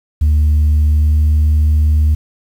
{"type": "tone with pitch glide", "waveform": "sine", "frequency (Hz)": [75.5, 76.2], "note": ["D2", "D#2"], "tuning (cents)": [48, -36], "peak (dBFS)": -6, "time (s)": [0.21, 2.15], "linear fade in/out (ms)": 10, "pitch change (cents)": 16, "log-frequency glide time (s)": [0.87, 1.21], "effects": ["tanh soft clip ceiling -7 dBFS", "7-bit"]}